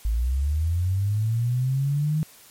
sine linear sweep, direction up, 52 to 157.1 Hz, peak -20 dBFS, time 0.05-2.23 s, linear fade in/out 0 ms, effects white hiss -50 dBFS RMS until 2.5 s + MP3 64 kbps

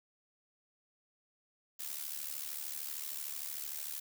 blue noise with amplitude modulation, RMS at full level -38 dBFS, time 1.79-4 s, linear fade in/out 10 ms, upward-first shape sine, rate 73.2 Hz, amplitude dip 75%, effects none

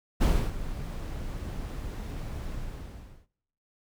brown noise with ADSR envelope, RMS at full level -20 dBFS, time 0.2-3.27 s, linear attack 22 ms, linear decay 290 ms, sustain -15 dB, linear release 770 ms, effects noise-tail reverb RT60 0.9 s tail -26 dB re dry

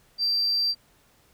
sine tone, 4699 Hz, D8, in tune, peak -20 dBFS, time 0.18-0.75 s, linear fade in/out 50 ms, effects tanh soft clip ceiling -18 dBFS + pink hiss -61 dBFS RMS until 1.33 s

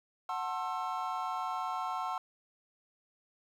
triangle chord, F# half-diminished seventh, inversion none, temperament just, 740 / 888 / 1065.6 / 1332 Hz, F#5 / A5 / C6 / E6, 0 / +16 / +31 / +18 cents, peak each -36 / -38 / -36 / -38 dBFS, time 0.29-2.18 s, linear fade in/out 2 ms, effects 11-bit

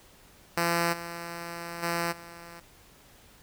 5% pulse tone with level steps, 170.2 Hz, F3, 44 cents flat, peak -13 / -25 / -16 / -33 dBFS, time 0.57-2.6 s, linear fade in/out 5 ms, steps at 0.92 / 1.82 / 2.11 s, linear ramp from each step 20 ms, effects pink hiss -56 dBFS RMS until 3.42 s

